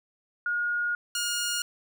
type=tone pair in turn; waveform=sine / 10% pulse; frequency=1434 / 1427.1 Hz; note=F6 / F6; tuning=+45 / +37 cents; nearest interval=unison; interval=8 cents; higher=first; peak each=-25 / -19 dBFS; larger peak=second; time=0.46-0.95 / 1.15-1.62 s; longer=first; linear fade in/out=2 ms; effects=none